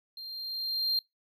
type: tone with level ramp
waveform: triangle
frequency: 4186 Hz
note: C8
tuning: in tune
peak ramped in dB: -39 to -23 dBFS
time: 0.17-0.99 s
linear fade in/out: 2 ms
effects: noise-tail reverb RT60 0.2 s tail -25 dB re dry